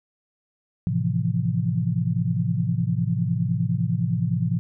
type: chord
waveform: sine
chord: F major seventh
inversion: first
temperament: equal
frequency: 110 / 130.81 / 164.81 / 174.61 Hz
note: A2 / C3 / E3 / F3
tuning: 0 / 0 / 0 / 0 cents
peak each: -26 dBFS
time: 0.87-4.59 s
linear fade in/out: 0 ms
effects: none